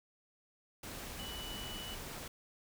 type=tone in noise; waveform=sine; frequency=2960 Hz; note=F#7; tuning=in tune; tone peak=-45 dBFS; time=1.19-1.95 s; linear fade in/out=5 ms; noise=pink; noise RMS=-45 dBFS; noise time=0.83-2.28 s; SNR=-3 dB; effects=none